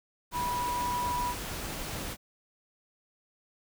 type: tone in noise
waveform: sine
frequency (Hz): 978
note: B5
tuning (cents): -17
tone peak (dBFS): -29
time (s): 0.32-1.35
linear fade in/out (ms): 50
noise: pink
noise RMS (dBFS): -37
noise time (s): 0.31-2.17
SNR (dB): +5
effects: none